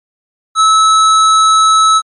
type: tone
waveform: square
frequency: 1300 Hz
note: E6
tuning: 24 cents flat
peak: -6 dBFS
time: 0.55-2.02 s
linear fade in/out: 50 ms
effects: low-pass 11000 Hz 12 dB/octave + MP3 48 kbps